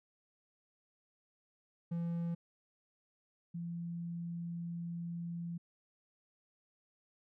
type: tone pair in turn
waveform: triangle / sine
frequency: 169.6 / 170.43 Hz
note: E3 / F3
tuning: +50 / -42 cents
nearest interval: unison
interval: 8 cents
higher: second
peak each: -32 / -38 dBFS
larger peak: first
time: 1.91-2.35 / 3.54-5.58 s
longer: second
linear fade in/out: 10 ms
effects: none